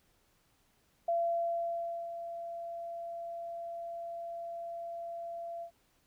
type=tone with ADSR envelope; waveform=sine; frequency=680 Hz; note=F5; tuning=46 cents flat; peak=-27 dBFS; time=1.08-5.71 s; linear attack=6 ms; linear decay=1000 ms; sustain=-11 dB; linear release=87 ms; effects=pink hiss -71 dBFS RMS until 6.06 s